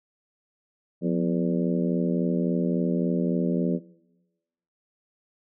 harmonic tone with a mistuned harmonic, 83.6 Hz, E2, 25 cents sharp, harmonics 2 / 3 / 4 / 5 / 6 / 7, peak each -24 / -28 / -30 / -32 / -34 / -35 dBFS, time 1.01-3.8 s, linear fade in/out 50 ms, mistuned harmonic 2, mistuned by +110 cents, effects noise-tail reverb RT60 1.0 s tail -21 dB re dry

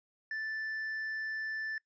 triangle tone, 1760 Hz, A6, in tune, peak -33 dBFS, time 0.31-1.78 s, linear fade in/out 2 ms, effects noise-tail reverb RT60 0.1 s tail -23 dB re dry + resampled to 16000 Hz

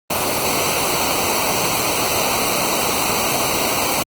pink noise with comb filter, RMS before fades -19 dBFS, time 0.1-4.03 s, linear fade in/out 5 ms, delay 0.58 ms, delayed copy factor -0.8, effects high-pass 60 Hz 12 dB/octave + Opus 24 kbps

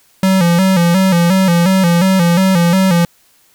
square tone with vibrato, 180.4 Hz, F#3, 44 cents flat, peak -9 dBFS, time 0.23-3.05 s, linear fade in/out 2 ms, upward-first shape square, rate 2.8 Hz, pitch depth 90 cents each way, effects white hiss -52 dBFS RMS until 3.54 s

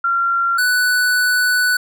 sine / square tone pair in turn, 1376 / 1488.4 Hz, F6 / F#6, -26 / +10 cents, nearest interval minor second, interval 136 cents, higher second, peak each -14 dBFS, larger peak neither, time 0.04-0.58 / 0.58-1.77 s, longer second, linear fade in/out 5 ms, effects none

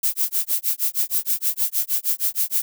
violet noise with tremolo, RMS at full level -19 dBFS, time 0.03-2.62 s, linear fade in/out 5 ms, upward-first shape sine, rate 6.4 Hz, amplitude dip 100%, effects none

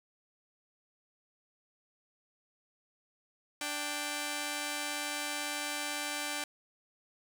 5% pulse tone pair together, 294 / 784 Hz, D4 / G5, +2 / 0 cents, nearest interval octave + perfect fourth, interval 1698 cents, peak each -26 dBFS, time 3.61-6.44 s, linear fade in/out 2 ms, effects none

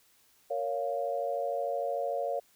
sine chord, Bb minor, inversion none, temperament just, 466.2 / 559.4 / 699.2 Hz, Bb4 / Db5 / F5, 0 / +16 / +2 cents, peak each -36 / -32 / -34 dBFS, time 0.5-2.4 s, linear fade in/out 10 ms, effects white hiss -65 dBFS RMS until 2.55 s

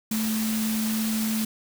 sine tone in noise, 219.3 Hz, A3, 6 cents flat, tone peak -24 dBFS, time 0.11-1.45 s, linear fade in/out 5 ms, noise white, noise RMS -32 dBFS, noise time 0.11-1.45 s, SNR +5 dB, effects none

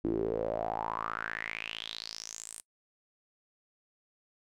sawtooth tone with band-pass filter sweep, 55.3 Hz, A1, 9 cents sharp, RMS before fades -36 dBFS, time 0.04-2.61 s, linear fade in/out 0 ms, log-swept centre 310 to 9400 Hz, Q 6.7, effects noise-tail reverb RT60 0.1 s tail -23 dB re dry

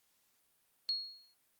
sine tone with exponential decay, 4307 Hz, C8, 49 cents sharp, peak -29 dBFS, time 0.89-1.34 s, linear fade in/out 0 ms, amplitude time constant 96 ms, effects white hiss -74 dBFS RMS until 1.59 s + Opus 48 kbps

